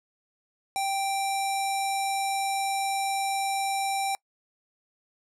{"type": "tone with low-pass filter", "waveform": "square", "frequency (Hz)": 784, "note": "G5", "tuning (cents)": 0, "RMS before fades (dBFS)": -28, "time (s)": [0.76, 4.15], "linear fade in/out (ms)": 0, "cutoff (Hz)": 10000, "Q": 2.5, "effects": ["noise-tail reverb RT60 0.1 s tail -25 dB re dry"]}